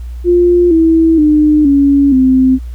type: tone with pitch steps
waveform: sine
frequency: 351.1 / 325.7 / 302.1 / 280.3 / 260 Hz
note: F4 / E4 / D4 / C#4 / C4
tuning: +9 / -21 / +49 / +19 / -11 cents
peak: -5 dBFS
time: 0.24-2.59 s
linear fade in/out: 50 ms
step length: 470 ms
effects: added 60 Hz sine -21 dBFS peak until 2.74 s + pink hiss -48 dBFS RMS until 2.74 s